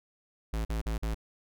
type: tone bursts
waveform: square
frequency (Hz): 55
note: A1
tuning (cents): 0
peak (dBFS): -30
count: 4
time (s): 0.53-1.145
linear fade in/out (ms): 5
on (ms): 120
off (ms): 45
effects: none